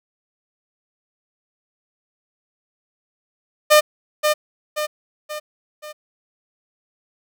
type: tone with echo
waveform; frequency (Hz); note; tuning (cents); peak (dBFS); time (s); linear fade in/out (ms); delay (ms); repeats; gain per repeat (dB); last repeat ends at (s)
sawtooth; 605; D#5; -49; -5; 3.7-3.81; 20; 530; 4; -6; 5.93
effects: none